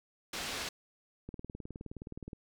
white low-pass noise, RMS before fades -39 dBFS, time 0.33-0.69 s, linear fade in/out 5 ms, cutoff 4900 Hz, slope 12 dB/octave
click train, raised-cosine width 3 ms, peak -30 dBFS, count 21, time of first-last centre 1.29-2.332 s, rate 19.2 Hz
effects none

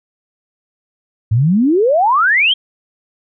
sine exponential sweep, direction up, 102.3 to 3295 Hz, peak -9 dBFS, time 1.31-2.54 s, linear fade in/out 10 ms, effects none

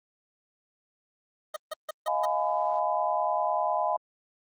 25% pulse tone bursts, 622.3 Hz, D#5, in tune, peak -27 dBFS, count 5, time 1.54-2.255 s, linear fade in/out 5 ms, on 23 ms, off 150 ms
sine chord, F half-diminished seventh, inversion third, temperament just, 628.6 / 698.5 / 838.1 / 1005.8 Hz, Eb5 / F5 / Ab5 / Cb6, +18 / 0 / +16 / +31 cents, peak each -30 dBFS, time 2.07-3.97 s, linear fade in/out 10 ms
effects Opus 24 kbps

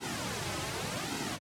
pink noise with flanger, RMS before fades -35 dBFS, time 0-1.39 s, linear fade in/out 50 ms, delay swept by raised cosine 1.7 to 4.3 ms, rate 0.86 Hz, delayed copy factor -0.7, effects high-pass 100 Hz 12 dB/octave + low-pass 9000 Hz 12 dB/octave

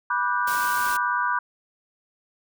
sine chord, G major seventh, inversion first, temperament just, 980 / 1176 / 1470 / 1568 Hz, B5 / D6 / F#6 / G6, -14 / +2 / -12 / 0 cents, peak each -25 / -27 / -27 / -29 dBFS, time 0.1-1.39 s, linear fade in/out 5 ms
white noise, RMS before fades -33 dBFS, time 0.47-0.97 s, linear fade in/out 5 ms
effects none

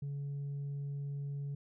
sine tone with tanh clipping, 141.5 Hz, C#3, 36 cents sharp, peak -37 dBFS, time 0.02-1.55 s, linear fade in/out 5 ms, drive 1 dB, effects none

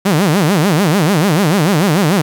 sawtooth tone with vibrato, 174.61 Hz, F3, in tune, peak -6 dBFS, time 0.05-2.22 s, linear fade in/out 10 ms, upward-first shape sine, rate 6.8 Hz, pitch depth 300 cents each way, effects 7-bit

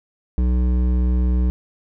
sine tone with hard clipping, 61.74 Hz, B1, in tune, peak -17 dBFS, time 0.38-1.5 s, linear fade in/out 0 ms, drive 11 dB, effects none

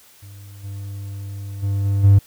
triangle tone with level steps, 99.5 Hz, G2, 26 cents sharp, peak -35 / -26 / -16 / -14 / -5 dBFS, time 0.22-2.19 s, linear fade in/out 10 ms, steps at 0.63 / 1.62 / 1.84 / 2.03 s, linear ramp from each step 20 ms, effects tanh soft clip ceiling -2 dBFS + white hiss -50 dBFS RMS until 2.26 s

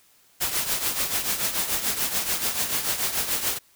white noise with tremolo, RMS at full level -23 dBFS, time 0.4-3.59 s, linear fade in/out 20 ms, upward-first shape triangle, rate 6.9 Hz, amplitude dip 70%, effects white hiss -59 dBFS RMS until 3.75 s

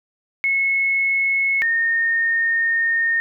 sine tone pair in turn, 2187 / 1835.1 Hz, C#7 / A#6, -24 / -28 cents, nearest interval minor third, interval 304 cents, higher first, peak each -16 dBFS, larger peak neither, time 0.44-1.62 / 1.62-3.2 s, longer second, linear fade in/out 0 ms, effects none

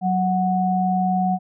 sine tone pair together, 185.8 / 738.5 Hz, F#3 / F#5, +7 / -3 cents, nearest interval 2 octaves, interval 2390 cents, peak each -20 / -20 dBFS, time 0.01-1.39 s, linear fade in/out 50 ms, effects none

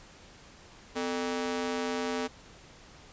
sawtooth ring-modulated tone, 349.2 Hz, F4, in tune, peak -23 dBFS, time 0.95-2.28 s, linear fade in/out 20 ms, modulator 94.7 Hz, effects pink hiss -53 dBFS RMS until 3.12 s + resampled to 16000 Hz

